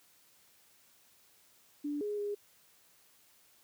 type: tone with pitch steps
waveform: sine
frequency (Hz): 291.8 / 415.4 / 410.3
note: D4 / G#4 / G#4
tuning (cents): -11 / 0 / -21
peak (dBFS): -33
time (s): 1.84-2.35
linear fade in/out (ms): 10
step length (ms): 170
effects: white hiss -65 dBFS RMS until 3.63 s + high-pass 60 Hz 12 dB/octave